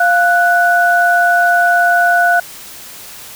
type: tone pair together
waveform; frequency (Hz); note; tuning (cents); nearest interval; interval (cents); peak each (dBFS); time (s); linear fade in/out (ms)
sine; 698.5 / 1480.1; F5 / F#6; 0 / 0; octave + minor second; 1300; -11; 0-2.4; 5
effects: white hiss -33 dBFS RMS until 3.35 s